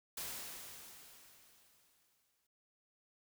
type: noise with exponential decay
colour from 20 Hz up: white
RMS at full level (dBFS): -42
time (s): 0.17-2.47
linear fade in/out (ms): 5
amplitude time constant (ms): 500
effects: none